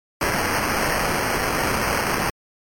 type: noise with sample-and-hold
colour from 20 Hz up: white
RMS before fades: -22 dBFS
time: 0.21-2.3 s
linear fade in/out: 2 ms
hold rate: 3675 Hz
effects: MP3 64 kbps